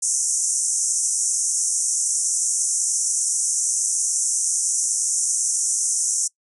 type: band-pass noise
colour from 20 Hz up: pink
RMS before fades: -22 dBFS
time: 0.02-6.28 s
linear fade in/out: 10 ms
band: 5800 to 9800 Hz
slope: 96 dB/octave
effects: noise-tail reverb RT60 0.1 s tail -23 dB re dry